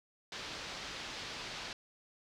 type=low-pass noise; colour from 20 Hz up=white; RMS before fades=-44 dBFS; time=0.32-1.73 s; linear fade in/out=2 ms; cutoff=5000 Hz; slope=24 dB/octave; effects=none